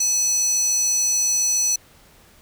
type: tone with high-pass filter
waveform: square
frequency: 853 Hz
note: G#5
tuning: 46 cents sharp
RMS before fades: -20 dBFS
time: 0-1.76 s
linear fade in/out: 5 ms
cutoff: 5700 Hz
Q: 7.4
effects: pink hiss -52 dBFS RMS until 2.41 s